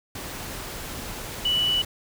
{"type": "tone in noise", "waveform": "sine", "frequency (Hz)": 2960, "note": "F#7", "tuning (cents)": 0, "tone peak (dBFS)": -20, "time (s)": [1.45, 1.82], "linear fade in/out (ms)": 5, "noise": "pink", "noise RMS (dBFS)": -35, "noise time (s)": [0.15, 1.85], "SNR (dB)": 12, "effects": []}